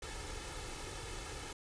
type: noise with comb filter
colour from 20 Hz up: pink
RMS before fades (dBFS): -44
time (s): 0.02-1.53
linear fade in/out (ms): 5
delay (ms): 2.3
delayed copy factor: +0.65
effects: resampled to 22050 Hz